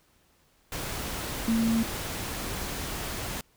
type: tone in noise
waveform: sine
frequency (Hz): 226.8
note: A#3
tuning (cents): -47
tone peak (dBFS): -22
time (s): 1.48-1.83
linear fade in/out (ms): 2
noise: pink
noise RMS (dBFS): -34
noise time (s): 0.72-3.41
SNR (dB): +9
effects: pink hiss -65 dBFS RMS until 3.56 s